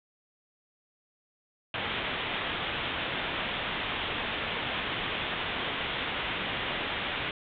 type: low-pass noise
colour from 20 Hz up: white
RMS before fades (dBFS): -33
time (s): 1.74-7.31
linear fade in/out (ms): 2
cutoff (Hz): 3600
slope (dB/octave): 96
effects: none